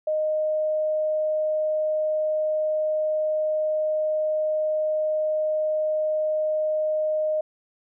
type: tone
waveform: sine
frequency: 618 Hz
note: D#5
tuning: 12 cents flat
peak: -21 dBFS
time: 0.07-7.41 s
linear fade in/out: 5 ms
effects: none